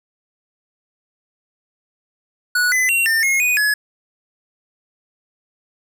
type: tone with pitch steps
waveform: square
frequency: 1469 / 2018 / 2744 / 1803 / 2157 / 2479 / 1695 Hz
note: F#6 / B6 / F7 / A6 / C#7 / D#7 / G#6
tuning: -13 / +37 / -31 / +42 / -48 / -7 / +35 cents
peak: -15 dBFS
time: 2.55-3.74 s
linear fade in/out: 5 ms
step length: 170 ms
effects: none